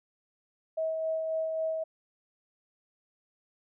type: tone with tremolo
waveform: sine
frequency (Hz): 641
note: E5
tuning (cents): -49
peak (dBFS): -27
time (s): 0.77-1.84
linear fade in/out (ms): 10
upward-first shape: sine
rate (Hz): 3.7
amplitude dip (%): 30
effects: none